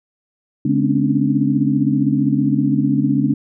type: tone cluster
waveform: sine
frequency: 141.9 / 211 / 256.9 / 276.5 / 291.9 Hz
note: C#3 / G#3 / C4 / C#4 / D4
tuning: +41 / +28 / -32 / -4 / -10 cents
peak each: -20 dBFS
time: 0.65-3.34 s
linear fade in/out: 5 ms
effects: none